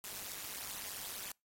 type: noise with amplitude modulation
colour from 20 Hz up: white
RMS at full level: -40 dBFS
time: 0.04-1.32 s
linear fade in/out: 2 ms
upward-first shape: sine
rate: 201 Hz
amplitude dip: 100%
effects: noise-tail reverb RT60 0.2 s tail -26 dB re dry + AAC 48 kbps